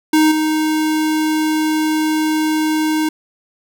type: tone with level steps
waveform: square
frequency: 311.1 Hz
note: D#4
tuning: in tune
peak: -10 / -15 dBFS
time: 0.13-3.09 s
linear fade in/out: 5 ms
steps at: 0.31 s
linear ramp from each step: 10 ms
effects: none